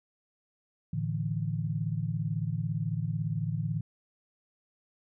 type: chord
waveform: sine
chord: A suspended fourth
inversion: none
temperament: equal with one note detuned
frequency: 110.57 / 146.83 / 164.81 Hz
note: A2 / D3 / E3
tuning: +9 / 0 / 0 cents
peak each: -33 dBFS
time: 0.93-3.81 s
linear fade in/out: 5 ms
effects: none